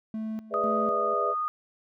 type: tone with tremolo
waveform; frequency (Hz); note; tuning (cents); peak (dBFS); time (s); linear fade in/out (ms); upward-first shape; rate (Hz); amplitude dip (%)
triangle; 219.2; A3; -6; -28; 0.14-1.14; 2; square; 2; 80
type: chord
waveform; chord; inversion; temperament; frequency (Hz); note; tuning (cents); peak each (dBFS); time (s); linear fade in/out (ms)
sine; E dominant seventh; first; just; 412 / 494.4 / 593.3 / 659.3; G#4 / B4 / D5 / E5; -14 / +2 / +18 / 0; -32; 0.5-1.35; 50
type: tone with pitch glide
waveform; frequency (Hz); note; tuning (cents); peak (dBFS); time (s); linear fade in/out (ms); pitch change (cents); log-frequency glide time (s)
sine; 1244.5 to 1233.8; D#6 to D#6; 0 to -15; -26; 0.54-1.48; 0; -15; 0.79-0.94
effects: none